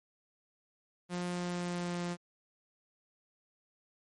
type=tone with pitch glide; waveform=sawtooth; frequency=177.4 to 174.76 Hz; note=F3 to F3; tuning=+27 to +1 cents; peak=-30 dBFS; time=1.09-2.17 s; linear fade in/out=50 ms; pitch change=-26 cents; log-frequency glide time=1.27-2.04 s; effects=MP3 48 kbps